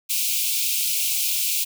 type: high-pass noise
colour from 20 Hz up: white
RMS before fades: -23 dBFS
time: 0.09-1.65 s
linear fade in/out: 20 ms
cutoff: 2300 Hz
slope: 96 dB/octave
effects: none